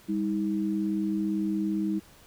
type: tone pair together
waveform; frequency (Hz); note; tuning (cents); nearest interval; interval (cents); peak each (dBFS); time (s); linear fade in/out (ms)
sine; 200.3 / 318; G3 / D#4; +38 / +38; minor sixth; 800; -28; 0.08-2; 20
effects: pink hiss -55 dBFS RMS until 2.26 s